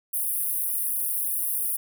pink high-pass noise, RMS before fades -27 dBFS, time 0.13-1.77 s, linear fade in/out 10 ms, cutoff 9500 Hz, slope 96 dB/octave, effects none

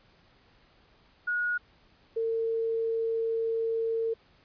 sine tone pair in turn, 1449 / 453.3 Hz, F#6 / A#4, -37 / -48 cents, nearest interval octave + minor sixth, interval 2011 cents, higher first, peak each -26 / -26 dBFS, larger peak neither, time 1.27-1.58 / 2.16-4.14 s, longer second, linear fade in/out 10 ms, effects pink hiss -62 dBFS RMS until 4.44 s + resampled to 11025 Hz

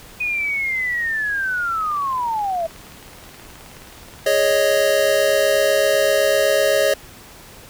sine linear sweep, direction down, 2489 to 642 Hz, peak -19 dBFS, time 0.2-2.67 s, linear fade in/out 10 ms
click train, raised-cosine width 0.3 ms, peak -27 dBFS, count 73, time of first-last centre 1.81-5.62 s, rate 18.9 Hz
square chord, Ab suspended fourth, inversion none, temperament equal, 415.3 / 554.4 / 622.3 Hz, Ab4 / Db5 / Eb5, 0 / 0 / 0 cents, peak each -24 / -18 / -19 dBFS, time 4.26-6.94 s, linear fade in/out 5 ms
effects pink hiss -42 dBFS RMS until 7.69 s

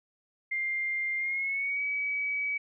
sine tone with pitch glide, 2100 to 2277 Hz, C7 to C#7, +6 to +46 cents, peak -28 dBFS, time 0.51-2.58 s, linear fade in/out 10 ms, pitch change +140 cents, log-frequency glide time 1.16-1.83 s, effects none

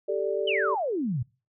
sine chord, G suspended second, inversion none, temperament equal, 392 / 440 / 587.3 Hz, G4 / A4 / D5, 0 / 0 / 0 cents, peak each -29 dBFS, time 0.08-0.75 s, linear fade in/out 10 ms
sine exponential sweep, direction down, 3136 to 110.1 Hz, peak -25 dBFS, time 0.47-1.23 s, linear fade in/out 10 ms
effects noise-tail reverb RT60 0.3 s tail -22 dB re dry

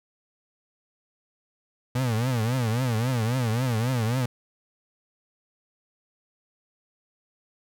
35% pulse tone with vibrato, 119.7 Hz, A#2, 46 cents sharp, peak -21 dBFS, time 1.95-4.26 s, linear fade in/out 5 ms, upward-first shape triangle, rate 3.7 Hz, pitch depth 200 cents each way, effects none

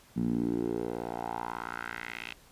10% pulse tone with band-pass filter sweep, 58.27 Hz, A#1, in tune, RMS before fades -34 dBFS, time 0.16-2.34 s, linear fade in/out 10 ms, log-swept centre 200 to 2800 Hz, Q 3, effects pink hiss -58 dBFS RMS until 2.51 s + resampled to 32000 Hz

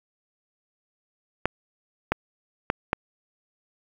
clicks, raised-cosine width 0.5 ms, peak -6 dBFS, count 4, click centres 1.456 / 2.12 / 2.701 / 2.931 s, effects 7-bit

